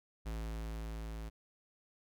square tone with level ramp, 54.9 Hz, A1, 3 cents flat, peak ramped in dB -38 to -42 dBFS, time 0.25-1.3 s, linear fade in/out 20 ms, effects none

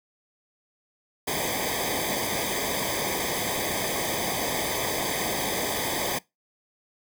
pink noise with comb filter, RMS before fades -28 dBFS, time 1.27-6.19 s, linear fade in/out 10 ms, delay 0.72 ms, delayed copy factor -1, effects noise-tail reverb RT60 0.2 s tail -22 dB re dry

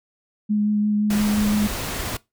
sine tone with vibrato, 209.4 Hz, G#3, 15 cents sharp, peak -17 dBFS, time 0.49-1.68 s, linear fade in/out 20 ms, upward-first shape sine, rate 5.8 Hz, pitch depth 12 cents each way
pink noise, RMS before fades -28 dBFS, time 1.1-2.17 s, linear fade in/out 5 ms
effects noise-tail reverb RT60 0.2 s tail -21 dB re dry

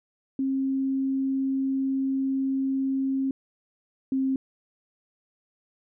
sine tone pair in turn, 268.2 / 265.9 Hz, C4 / C4, +43 / +28 cents, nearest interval unison, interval 15 cents, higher first, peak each -23 / -22 dBFS, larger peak second, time 0.39-3.31 / 4.12-4.36 s, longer first, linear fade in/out 2 ms, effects none

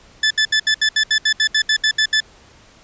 20% pulse tone bursts, 1742 Hz, A6, 18 cents flat, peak -8 dBFS, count 14, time 0.23-2.204 s, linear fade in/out 5 ms, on 76 ms, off 70 ms, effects pink hiss -48 dBFS RMS until 2.83 s + resampled to 16000 Hz

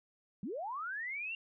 sine linear sweep, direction up, 164.81 to 2794 Hz, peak -37 dBFS, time 0.43-1.35 s, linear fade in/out 2 ms, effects none

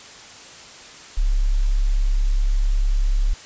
sine tone, 34.65 Hz, C#1, in tune, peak -15 dBFS, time 1.17-3.34 s, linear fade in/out 10 ms, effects white hiss -41 dBFS RMS until 3.45 s + resampled to 16000 Hz

